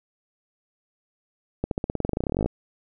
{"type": "accelerating click train", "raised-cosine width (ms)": 2, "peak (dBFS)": -11, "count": 23, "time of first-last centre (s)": [1.64, 2.46], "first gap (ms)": 72, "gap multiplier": 0.93, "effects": []}